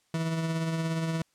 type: tone with tremolo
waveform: 40% pulse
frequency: 163 Hz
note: E3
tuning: 19 cents flat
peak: -25 dBFS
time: 0.14-1.22 s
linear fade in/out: 2 ms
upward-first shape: triangle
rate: 17 Hz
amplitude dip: 40%
effects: white hiss -70 dBFS RMS until 1.34 s + low-pass 9000 Hz 12 dB/octave